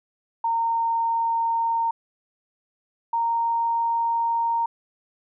sine tone pair in turn, 919 / 926.5 Hz, A#5 / A#5, -25 / -11 cents, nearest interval unison, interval 14 cents, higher second, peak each -20 dBFS, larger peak neither, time 0.44-1.91 / 3.13-4.66 s, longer second, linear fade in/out 5 ms, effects none

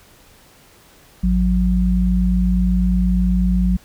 sine tone pair together, 54.26 / 182.5 Hz, A1 / F#3, -23 / -24 cents, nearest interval octave + major sixth, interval 2099 cents, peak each -16 dBFS, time 1.23-3.77 s, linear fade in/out 10 ms, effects pink hiss -49 dBFS RMS until 3.84 s

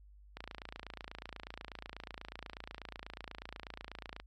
click train, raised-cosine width 0.3 ms, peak -27 dBFS, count 109, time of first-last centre 0.37-4.2 s, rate 28.2 Hz, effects added 50 Hz sine -55 dBFS peak until 4.26 s + MP3 64 kbps

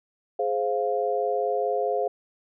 sine chord, F minor, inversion first, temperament just, 419.1 / 523.8 / 698.5 Hz, Ab4 / C5 / F5, +16 / +2 / 0 cents, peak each -27 dBFS, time 0.39-2.08 s, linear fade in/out 5 ms, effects none

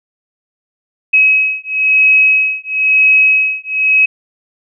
sine beating tone pair, 2553 / 2554 Hz, D#7 / D#7, +44 / +45 cents, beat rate 1 Hz, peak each -11 dBFS, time 1.13-4.06 s, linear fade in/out 10 ms, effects none

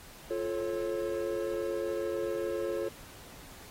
triangle chord, F augmented, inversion none, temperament just, 349.2 / 436.5 / 545.7 Hz, F4 / A4 / C#5, 0 / -14 / -27 cents, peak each -33 dBFS, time 0.3-2.89 s, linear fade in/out 10 ms, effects pink hiss -51 dBFS RMS until 3.7 s + AAC 48 kbps

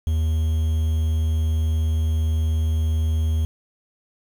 triangle tone with quantisation, 79.3 Hz, D#2, 33 cents sharp, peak -16 dBFS, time 0.07-3.45 s, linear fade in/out 0 ms, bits 7, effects none

